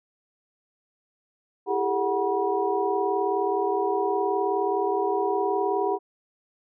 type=tone cluster; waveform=sine; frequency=334.8 / 399.8 / 439 / 742 / 967 Hz; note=E4 / G4 / A4 / F#5 / B5; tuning=+27 / +34 / -4 / +5 / -37 cents; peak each=-33 / -25 / -32 / -28 / -29 dBFS; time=1.66-5.99 s; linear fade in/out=50 ms; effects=none